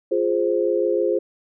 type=chord; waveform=sine; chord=F minor; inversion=none; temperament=equal; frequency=349.2 / 415.3 / 523.3 Hz; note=F4 / Ab4 / C5; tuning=0 / 0 / 0 cents; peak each=-22 dBFS; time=0.11-1.19 s; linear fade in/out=10 ms; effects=none